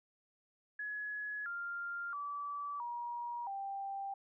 sine tone with pitch steps, 1689 / 1395.9 / 1153.6 / 953.4 / 787.9 Hz, G#6 / F6 / D6 / A#5 / G5, +29 / -1 / -31 / +39 / +9 cents, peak -38 dBFS, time 0.79-4.14 s, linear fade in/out 5 ms, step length 670 ms, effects none

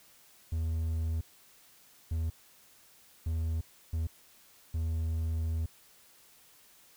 triangle tone bursts at uneven times, 81 Hz, E2, 30 cents flat, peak -27 dBFS, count 5, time 0.52-1.21 / 2.11-2.3 / 3.26-3.61 / 3.93-4.07 / 4.74-5.66 s, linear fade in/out 5 ms, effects white hiss -60 dBFS RMS until 6.96 s

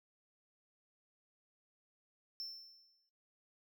triangle tone with exponential decay, 5360 Hz, E8, 28 cents sharp, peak -38 dBFS, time 2.4-3.09 s, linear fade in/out 0 ms, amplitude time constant 150 ms, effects noise-tail reverb RT60 1.0 s tail -25 dB re dry

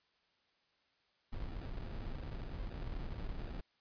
brown noise with sample-and-hold, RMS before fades -42 dBFS, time 1.32-3.61 s, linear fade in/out 10 ms, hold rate 1050 Hz, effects white hiss -75 dBFS RMS until 3.8 s + resampled to 11025 Hz

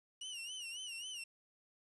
sawtooth tone with vibrato, 2879 Hz, F#7, 48 cents flat, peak -40 dBFS, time 0.21-1.24 s, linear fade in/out 5 ms, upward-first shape sine, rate 3.7 Hz, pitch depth 110 cents each way, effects resampled to 24000 Hz + 11-bit

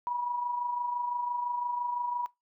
sine tone with amplitude modulation, 970 Hz, B5, 31 cents flat, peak -27 dBFS, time 0.07-2.26 s, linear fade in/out 0 ms, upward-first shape sine, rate 25.9 Hz, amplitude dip 50%, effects noise-tail reverb RT60 0.2 s tail -21 dB re dry

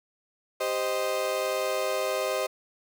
35% pulse chord, C minor, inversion second, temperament equal with one note detuned, 392 / 521.1 / 622.3 Hz, G4 / C5 / Eb5, 0 / -7 / 0 cents, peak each -32 / -28 / -28 dBFS, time 0.6-2.47 s, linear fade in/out 10 ms, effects none

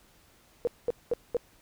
sine tone bursts, 479.8 Hz, A#4, 50 cents sharp, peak -23 dBFS, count 4, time 0.65-1.368 s, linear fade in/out 0 ms, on 22 ms, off 210 ms, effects pink hiss -61 dBFS RMS until 1.61 s

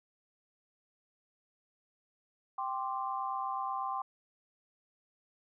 sine chord, G suspended fourth, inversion none, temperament equal, 784 / 1046.5 / 1174.7 Hz, G5 / C6 / D6, 0 / 0 / 0 cents, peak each -37 / -36 / -40 dBFS, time 2.58-4.02 s, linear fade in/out 5 ms, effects none

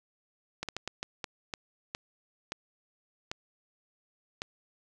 slowing click train, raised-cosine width 0.2 ms, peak -17 dBFS, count 11, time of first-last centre 0.63-4.419 s, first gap 57 ms, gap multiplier 1.39, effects none

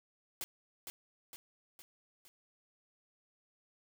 white noise with echo, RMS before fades -40 dBFS, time 0.41-0.44 s, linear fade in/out 0 ms, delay 460 ms, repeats 4, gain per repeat -5 dB, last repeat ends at 2.28 s, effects none

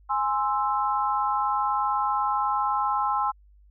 sine chord, Ab augmented, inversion none, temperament equal, 830.6 / 1046.5 / 1318.5 Hz, Ab5 / C6 / E6, 0 / 0 / 0 cents, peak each -26 / -26 / -28 dBFS, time 0.09-3.32 s, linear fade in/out 20 ms, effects added 50 Hz sine -52 dBFS peak until 3.7 s

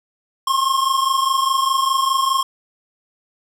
square tone pair together, 1064.1 / 1089 Hz, C6 / C#6, +29 / -31 cents, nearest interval unison, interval 40 cents, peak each -18 / -21 dBFS, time 0.47-2.43 s, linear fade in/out 5 ms, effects low-pass 12000 Hz 12 dB/octave + 8-bit

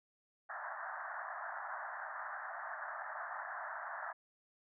white band-pass noise, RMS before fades -44 dBFS, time 0.49-4.13 s, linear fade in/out 10 ms, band 620 to 1800 Hz, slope 96 dB/octave, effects none

